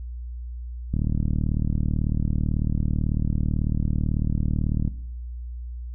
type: click train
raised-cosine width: 5 ms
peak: -12 dBFS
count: 151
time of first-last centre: 0.94-4.877 s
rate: 38.1 Hz
effects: noise-tail reverb RT60 0.8 s tail -18 dB re dry + added 60 Hz sine -31 dBFS peak until 5.94 s

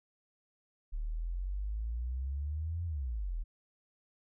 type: exponential two-way sweep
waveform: sine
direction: up then down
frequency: 36.28 to 87.31 to 36.28 Hz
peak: -33 dBFS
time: 0.92-3.44 s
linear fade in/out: 20 ms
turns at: 2.85 s
effects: none

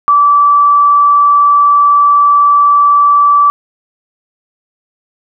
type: tone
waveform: sine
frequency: 1158 Hz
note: D6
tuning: 25 cents flat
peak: -4 dBFS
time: 0.08-3.5 s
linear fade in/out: 0 ms
effects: none

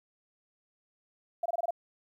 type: tone bursts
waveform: sine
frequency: 683 Hz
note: F5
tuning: 39 cents flat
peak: -27 dBFS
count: 6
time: 1.43-1.708 s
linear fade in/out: 5 ms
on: 28 ms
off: 22 ms
effects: 11-bit

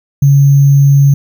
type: tone with sample-and-hold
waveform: sine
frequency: 140 Hz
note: C#3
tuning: 18 cents sharp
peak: -3 dBFS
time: 0.22-1.14 s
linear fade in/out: 5 ms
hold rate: 6300 Hz
effects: none

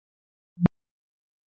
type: tone with exponential growth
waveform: sine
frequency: 174.61 Hz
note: F3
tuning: in tune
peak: -7 dBFS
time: 0.57-0.66 s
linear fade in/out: 0 ms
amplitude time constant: 19 ms
effects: low-pass 2000 Hz 12 dB/octave + Opus 32 kbps

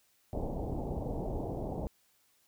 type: low-pass noise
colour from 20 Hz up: pink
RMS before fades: -36 dBFS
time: 0.33-1.87 s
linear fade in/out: 0 ms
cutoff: 820 Hz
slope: 48 dB/octave
effects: white hiss -70 dBFS RMS until 2.47 s

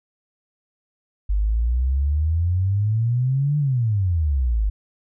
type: exponential two-way sweep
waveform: sine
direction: up then down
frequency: 48.82 to 150 to 48.82 Hz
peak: -17 dBFS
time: 1.29-4.7 s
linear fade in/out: 10 ms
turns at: 3.58 s
effects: none

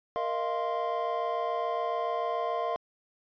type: tone cluster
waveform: triangle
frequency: 466.4 / 624 / 691 / 1048 Hz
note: A#4 / D#5 / F5 / C6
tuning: +1 / +5 / -19 / +2 cents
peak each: -33 / -33 / -30 / -32 dBFS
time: 0.16-2.76 s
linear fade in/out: 0 ms
effects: resampled to 11025 Hz

